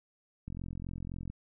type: click train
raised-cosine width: 5 ms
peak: -28 dBFS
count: 37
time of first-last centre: 0.48-1.3 s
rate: 43.9 Hz
effects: none